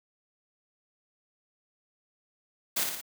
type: noise with echo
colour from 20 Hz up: white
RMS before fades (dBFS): -28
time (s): 2.76-2.84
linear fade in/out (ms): 10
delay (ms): 58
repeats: 3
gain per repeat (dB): -4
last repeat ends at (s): 3.014
effects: high-pass 150 Hz 12 dB/octave